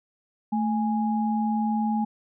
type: tone pair together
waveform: sine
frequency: 220 / 829.1 Hz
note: A3 / G#5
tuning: 0 / -3 cents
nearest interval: octave + major seventh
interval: 2297 cents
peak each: -23 / -28 dBFS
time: 0.52-2.05 s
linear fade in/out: 10 ms
effects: none